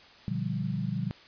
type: chord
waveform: sine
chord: G dominant seventh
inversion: first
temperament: equal with one note detuned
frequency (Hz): 120.37 / 146.83 / 174.61 / 196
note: B2 / D3 / F3 / G3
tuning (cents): -44 / 0 / 0 / 0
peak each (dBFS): -34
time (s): 0.28-1.11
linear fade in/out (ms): 0
effects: white hiss -53 dBFS RMS until 1.27 s + resampled to 11025 Hz